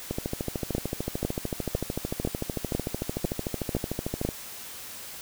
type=two click trains; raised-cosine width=2 ms; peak=-12 / -15 dBFS; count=8 / 57; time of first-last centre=0.75-4.25 / 0.11-4.289 s; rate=2 / 13.4 Hz; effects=white hiss -41 dBFS RMS until 5.21 s